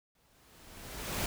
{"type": "noise with exponential growth", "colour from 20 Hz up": "pink", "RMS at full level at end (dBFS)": -32, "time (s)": [0.15, 1.26], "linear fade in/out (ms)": 2, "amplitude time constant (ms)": 240, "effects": []}